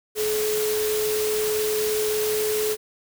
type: tone in noise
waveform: sine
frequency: 427.8 Hz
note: A4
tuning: 49 cents flat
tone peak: -22 dBFS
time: 0.15-2.77 s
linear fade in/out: 50 ms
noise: white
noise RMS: -29 dBFS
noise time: 0.15-2.77 s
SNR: +4 dB
effects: none